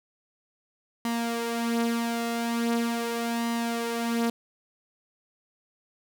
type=tone with flanger; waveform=sawtooth; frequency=233.1 Hz; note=A#3; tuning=in tune; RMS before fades=-28 dBFS; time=1.05-4.3 s; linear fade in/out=2 ms; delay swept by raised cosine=1 to 5.8 ms; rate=0.41 Hz; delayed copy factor=+0.55; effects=none